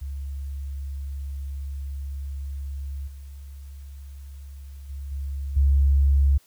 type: tone with level steps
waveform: sine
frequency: 69.3 Hz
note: C#2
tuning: in tune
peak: -29 / -37 / -31 / -27 / -15 dBFS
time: 0.01-6.38 s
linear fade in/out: 10 ms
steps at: 3.07 / 4.89 / 5.11 / 5.56 s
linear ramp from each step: 10 ms
effects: white hiss -59 dBFS RMS until 6.46 s